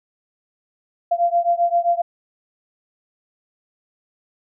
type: beating tone pair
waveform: sine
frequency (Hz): 687 / 694.6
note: F5 / F5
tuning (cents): -29 / -10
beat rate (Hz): 7.6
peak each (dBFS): -18 / -19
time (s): 1.11-2.02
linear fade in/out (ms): 10
effects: none